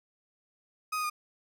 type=tone with pitch steps; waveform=35% pulse; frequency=1253 / 1242 / 1222 Hz; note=D#6 / D#6 / D#6; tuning=+12 / -3 / -32 cents; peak=-28 dBFS; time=0.92-1.1 s; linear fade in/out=10 ms; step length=60 ms; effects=none